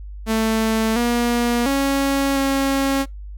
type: tone with pitch steps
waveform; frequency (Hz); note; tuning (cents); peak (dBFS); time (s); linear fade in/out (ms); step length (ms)
sawtooth; 221.8 / 238.9 / 275.6 / 272.9; A3 / A#3 / C#4 / C#4; +14 / +43 / -10 / -27; -13; 0.26-3.06; 50; 700
effects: noise-tail reverb RT60 0.2 s tail -26 dB re dry + added 50 Hz sine -31 dBFS peak until 3.37 s